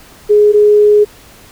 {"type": "tone pair in turn", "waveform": "sine", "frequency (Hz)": [417.6, 417.6], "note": ["G#4", "G#4"], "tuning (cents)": [10, 10], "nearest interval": "unison", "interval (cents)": 0, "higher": "neither", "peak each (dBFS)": -4, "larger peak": "neither", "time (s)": [[0.29, 0.53], [0.53, 1.05]], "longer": "second", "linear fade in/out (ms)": 20, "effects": ["pink hiss -40 dBFS RMS until 1.51 s"]}